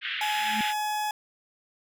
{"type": "band-pass noise", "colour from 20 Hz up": "white", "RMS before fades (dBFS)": -32, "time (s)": [0.01, 0.74], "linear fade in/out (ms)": 50, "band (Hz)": [1500, 3400], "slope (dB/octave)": 48}
{"type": "tone", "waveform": "40% pulse", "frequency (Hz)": 846, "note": "G#5", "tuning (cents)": 32, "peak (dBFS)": -26, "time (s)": [0.21, 1.11], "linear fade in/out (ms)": 2}
{"type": "tone with exponential growth", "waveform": "sine", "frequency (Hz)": 215.9, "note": "A3", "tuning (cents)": -33, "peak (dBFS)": -26, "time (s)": [0.35, 0.61], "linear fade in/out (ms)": 2, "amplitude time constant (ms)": 55}
{"effects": []}